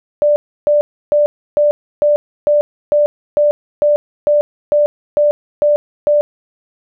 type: tone bursts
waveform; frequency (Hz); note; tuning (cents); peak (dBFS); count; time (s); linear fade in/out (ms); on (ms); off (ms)
sine; 590; D5; +8; -8; 14; 0.22-6.21; 0; 140; 310
effects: none